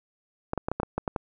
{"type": "clicks", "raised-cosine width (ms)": 1, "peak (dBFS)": -13, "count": 9, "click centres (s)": [0.534, 0.577, 0.685, 0.716, 0.8, 0.832, 0.98, 1.078, 1.162], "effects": []}